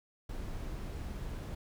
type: noise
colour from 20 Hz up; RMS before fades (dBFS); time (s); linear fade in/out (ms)
brown; -40; 0.29-1.55; 5
effects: none